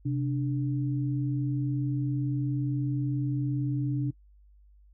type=tone pair together; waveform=sine; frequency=130.81 / 293.7 Hz; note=C3 / D4; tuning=0 / 0 cents; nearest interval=octave + major second; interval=1400 cents; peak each=-27 / -31 dBFS; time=0.05-4.11 s; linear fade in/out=10 ms; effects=noise-tail reverb RT60 0.1 s tail -22 dB re dry + added 50 Hz sine -54 dBFS peak until 4.93 s